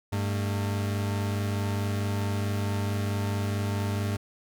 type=tone pair together; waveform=40% pulse; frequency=100.3 / 225.2 Hz; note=G2 / A3; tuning=+40 / +40 cents; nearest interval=octave + major second; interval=1400 cents; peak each=-26 / -34 dBFS; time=0.12-4.17 s; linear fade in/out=10 ms; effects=none